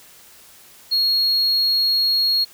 sine tone, 4300 Hz, C8, 47 cents sharp, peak -13 dBFS, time 0.91-2.45 s, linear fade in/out 20 ms, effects tanh soft clip ceiling -14 dBFS + white hiss -47 dBFS RMS until 2.53 s

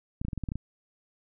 clicks, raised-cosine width 5 ms, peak -20 dBFS, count 9, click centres 0.215 / 0.25 / 0.284 / 0.332 / 0.377 / 0.437 / 0.488 / 0.519 / 0.556 s, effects none

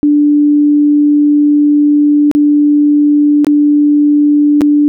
sine tone with dropouts, 293.7 Hz, D4, in tune, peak -5 dBFS, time 0.03-4.88 s, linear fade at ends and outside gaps 0 ms, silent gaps 2.314-2.35 / 3.446-3.468 / 4.609-4.617 s, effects none

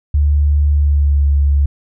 sine tone with pitch glide, 73 to 71 Hz, D2 to C#2, -10 to +42 cents, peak -9 dBFS, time 0.14-1.66 s, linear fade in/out 5 ms, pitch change -48 cents, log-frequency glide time 0.74-1.26 s, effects none

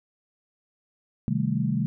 sine chord, A half-diminished seventh, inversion first, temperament equal, 130.81 / 155.56 / 196 / 220 Hz, C3 / Eb3 / G3 / A3, 0 / 0 / 0 / 0 cents, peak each -28 dBFS, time 1.28-1.86 s, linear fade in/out 0 ms, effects none

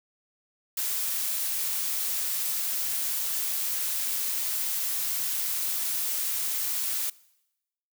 blue noise, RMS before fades -29 dBFS, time 0.77-7.1 s, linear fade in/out 5 ms, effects noise-tail reverb RT60 0.9 s tail -22 dB re dry

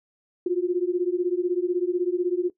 sine beating tone pair, 349.2 / 365.2 Hz, F4 / F#4, 0 / -23 cents, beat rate 16 Hz, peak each -24 dBFS, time 0.46-2.5 s, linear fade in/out 5 ms, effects noise-tail reverb RT60 0.1 s tail -18 dB re dry

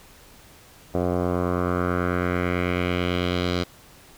10% pulse tone with low-pass filter sweep, 89.1 Hz, F2, 35 cents sharp, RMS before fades -24 dBFS, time 0.94-3.64 s, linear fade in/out 10 ms, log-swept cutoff 740 to 4300 Hz, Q 2.3, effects pink hiss -50 dBFS RMS until 4.17 s

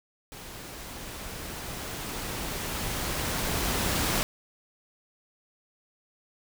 pink noise with level ramp, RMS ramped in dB -43 to -26 dBFS, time 0.32-4.23 s, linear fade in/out 0 ms, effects none

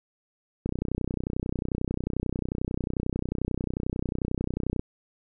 click train, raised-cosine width 3 ms, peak -15 dBFS, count 130, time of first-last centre 0.66-4.795 s, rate 31.2 Hz, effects none

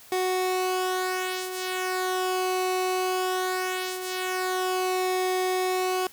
sawtooth tone with flanger, 370 Hz, F#4, in tune, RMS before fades -27 dBFS, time 0.12-6.07 s, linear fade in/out 2 ms, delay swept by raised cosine 2 to 3.3 ms, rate 0.19 Hz, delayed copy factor -0.55, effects white hiss -50 dBFS RMS until 6.12 s

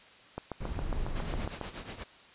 click train, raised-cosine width 1 ms, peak -21 dBFS, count 10, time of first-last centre 0.38-1.613 s, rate 7.3 Hz
brown noise, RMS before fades -34 dBFS, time 0.6-1.48 s, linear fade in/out 10 ms
pink noise with tremolo, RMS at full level -39 dBFS, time 1.15-2.04 s, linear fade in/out 10 ms, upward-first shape triangle, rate 8.3 Hz, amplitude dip 80%
effects white hiss -55 dBFS RMS until 2.34 s + resampled to 8000 Hz

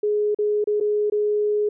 sine tone with dropouts, 418.5 Hz, G#4, 13 cents sharp, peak -18 dBFS, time 0.03-1.69 s, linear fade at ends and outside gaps 5 ms, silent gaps 0.347-0.387 / 0.642-0.672 / 0.801-0.808 / 1.1-1.121 s, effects none

